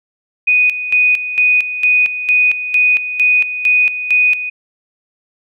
sine tone with tremolo, 2485 Hz, D#7, 3 cents flat, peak -8 dBFS, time 0.47-4.5 s, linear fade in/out 10 ms, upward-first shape square, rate 2.2 Hz, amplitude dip 70%, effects none

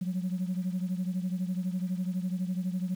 sine beating tone pair, 180.4 / 192.4 Hz, F#3 / G3, -44 / -32 cents, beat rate 12 Hz, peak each -29 / -33 dBFS, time 0.01-2.95 s, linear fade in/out 10 ms, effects tanh soft clip ceiling -24 dBFS + 9-bit

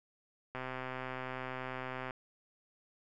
click train, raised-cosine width 0.5 ms, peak -25 dBFS, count 202, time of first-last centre 0.55-2.108 s, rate 129 Hz, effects none

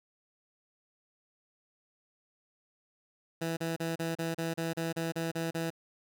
15% pulse tone bursts, 164.81 Hz, E3, in tune, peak -25 dBFS, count 12, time 3.41-5.704 s, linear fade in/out 10 ms, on 160 ms, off 34 ms, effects none

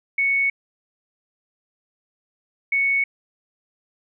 sine tone pair in turn, 2217 / 2217 Hz, C#7 / C#7, 0 / 0 cents, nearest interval unison, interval 0 cents, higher neither, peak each -17 dBFS, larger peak neither, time 0.18-0.5 / 2.72-3.04 s, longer neither, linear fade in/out 5 ms, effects none

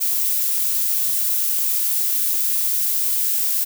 violet noise, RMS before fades -20 dBFS, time 0-3.65 s, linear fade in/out 20 ms, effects none

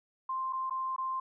sine tone with dropouts, 1048 Hz, C6, 2 cents sharp, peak -31 dBFS, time 0.29-1.2 s, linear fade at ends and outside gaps 5 ms, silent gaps 0.527-0.531 / 0.698-0.707 / 0.963-0.981 s, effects none

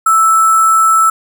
sine tone with sample-and-hold, 1318.5 Hz, E6, in tune, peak -6 dBFS, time 0.06-1.1 s, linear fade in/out 5 ms, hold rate 8820 Hz, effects none

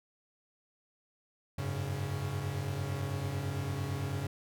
45% pulse chord, F# suspended second, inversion none, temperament equal with one note detuned, 92.5 / 101.45 / 138.59 Hz, F#2 / G#2 / C#3, 0 / -40 / 0 cents, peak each -39 / -38 / -36 dBFS, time 1.58-4.27 s, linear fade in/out 5 ms, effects none

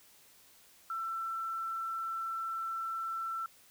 sine tone, 1339 Hz, E6, 27 cents sharp, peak -34 dBFS, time 0.9-3.46 s, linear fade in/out 2 ms, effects white hiss -61 dBFS RMS until 3.7 s

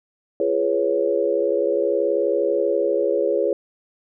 sine chord, C# dominant seventh, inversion first, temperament equal with one note detuned, 343 / 415.3 / 493.9 / 554.4 Hz, E#4 / G#4 / B4 / C#5, -31 / 0 / 0 / 0 cents, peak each -25 / -22 / -24 / -22 dBFS, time 0.4-3.53 s, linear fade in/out 2 ms, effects none

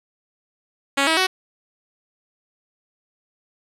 5% pulse tone with pitch steps, 277.2 / 322.1 / 374.3 Hz, C#4 / E4 / F#4, 0 / -40 / +20 cents, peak -5 dBFS, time 0.97-1.27 s, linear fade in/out 10 ms, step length 100 ms, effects low-pass 9000 Hz 12 dB/octave

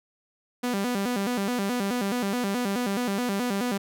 sawtooth tone with vibrato, 220.7 Hz, A3, 5 cents sharp, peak -21 dBFS, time 0.63-3.78 s, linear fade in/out 10 ms, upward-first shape square, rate 4.7 Hz, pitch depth 190 cents each way, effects none

